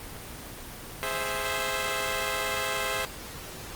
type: chord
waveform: 10% pulse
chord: Ab augmented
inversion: none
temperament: equal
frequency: 415.3 / 523.3 / 659.3 Hz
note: Ab4 / C5 / E5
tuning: 0 / 0 / 0 cents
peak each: -26 / -23 / -24 dBFS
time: 1.03-3.05 s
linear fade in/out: 0 ms
effects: pink hiss -41 dBFS RMS until 3.75 s + Opus 24 kbps